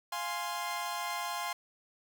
sawtooth chord, F minor, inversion none, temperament equal, 698.5 / 830.6 / 1046.5 Hz, F5 / Ab5 / C6, 0 / 0 / 0 cents, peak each -36 / -36 / -33 dBFS, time 0.12-1.53 s, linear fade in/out 5 ms, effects none

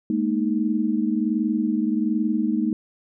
sine chord, Ab suspended second, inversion none, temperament equal with one note detuned, 211.8 / 233.1 / 311.1 Hz, Ab3 / Bb3 / Eb4, +34 / 0 / 0 cents, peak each -24 dBFS, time 0.1-2.73 s, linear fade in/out 2 ms, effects none

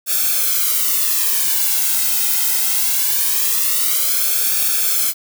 blue noise with flanger, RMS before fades -17 dBFS, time 0.06-5.14 s, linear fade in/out 50 ms, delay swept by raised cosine 1 to 1.75 ms, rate 0.22 Hz, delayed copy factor -1, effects none

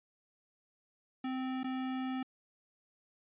square tone with dropouts, 259.5 Hz, C4, 14 cents flat, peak -35 dBFS, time 1.24-2.23 s, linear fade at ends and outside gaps 5 ms, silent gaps 1.633-1.642 s, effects resampled to 8000 Hz

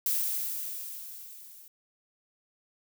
violet noise with level ramp, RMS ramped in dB -27 to -52 dBFS, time 0.06-1.68 s, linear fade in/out 2 ms, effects none

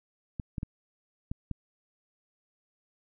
clicks, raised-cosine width 5 ms, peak -21 dBFS, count 5, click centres 0.398 / 0.582 / 0.631 / 1.315 / 1.513 s, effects none

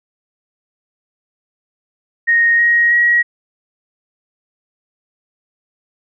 sine tone with pitch steps, 1863 / 1883.6 / 1904.3 Hz, A#6 / A#6 / A#6, -2 / +18 / +36 cents, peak -9 dBFS, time 2.27-3.23 s, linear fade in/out 20 ms, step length 320 ms, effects none

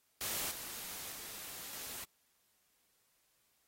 white noise with level steps, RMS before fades -38 / -45 / -47 / -45 dBFS, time 0.21-2.04 s, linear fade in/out 0 ms, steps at 0.51 / 1.12 / 1.73 s, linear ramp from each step 2 ms, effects white hiss -75 dBFS RMS until 3.67 s + AAC 48 kbps

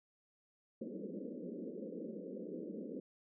pink band-pass noise, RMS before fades -45 dBFS, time 0.81-3 s, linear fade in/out 5 ms, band 180 to 550 Hz, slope 96 dB/octave, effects none

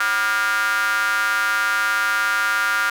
square tone with high-pass filter, 108.4 Hz, A2, 25 cents flat, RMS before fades -20 dBFS, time 0-2.9 s, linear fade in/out 5 ms, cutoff 1400 Hz, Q 6.1, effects none

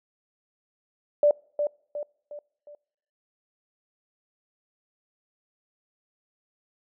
sine tone with echo, 587.3 Hz, D5, in tune, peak -15 dBFS, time 1.23-1.31 s, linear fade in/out 2 ms, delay 360 ms, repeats 4, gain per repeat -7 dB, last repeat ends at 2.75 s, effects noise-tail reverb RT60 0.7 s tail -26 dB re dry

